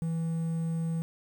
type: tone with quantisation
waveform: triangle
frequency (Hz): 164.2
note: E3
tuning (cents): -6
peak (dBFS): -26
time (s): 0.02-1.02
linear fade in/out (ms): 0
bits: 9
effects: none